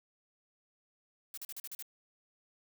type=noise bursts; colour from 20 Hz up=blue; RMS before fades=-43 dBFS; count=7; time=1.34-1.825 s; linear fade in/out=2 ms; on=35 ms; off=40 ms; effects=none